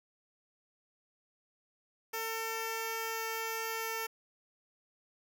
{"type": "tone with notch filter", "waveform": "5% pulse", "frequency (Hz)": 449.9, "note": "A4", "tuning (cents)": 39, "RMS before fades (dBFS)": -37, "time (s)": [2.13, 4.07], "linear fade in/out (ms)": 10, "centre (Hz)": 3900, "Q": 0.98, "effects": []}